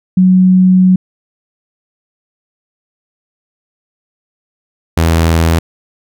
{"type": "tone pair in turn", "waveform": ["sine", "sawtooth"], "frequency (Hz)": [185, 82.24], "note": ["F#3", "E2"], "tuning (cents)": [0, -4], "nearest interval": "octave + major second", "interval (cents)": 1404, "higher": "first", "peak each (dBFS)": -4, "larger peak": "neither", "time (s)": [[0.17, 0.96], [4.97, 5.59]], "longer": "first", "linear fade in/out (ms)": 5, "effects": []}